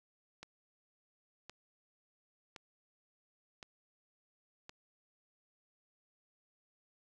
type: click train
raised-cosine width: 0.2 ms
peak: -30 dBFS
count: 5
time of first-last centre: 0.43-4.694 s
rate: 0.938 Hz
effects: none